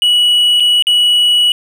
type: tone with dropouts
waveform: triangle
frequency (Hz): 2933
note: F#7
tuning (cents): -16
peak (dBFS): -6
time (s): 0.02-1.52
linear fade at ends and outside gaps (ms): 1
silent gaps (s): 0.599-0.604 / 0.824-0.869
effects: none